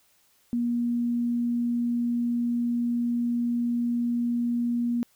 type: tone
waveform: sine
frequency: 238.5 Hz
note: A#3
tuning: 40 cents sharp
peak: -23 dBFS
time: 0.53-5.03 s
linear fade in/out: 0 ms
effects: white hiss -64 dBFS RMS until 5.15 s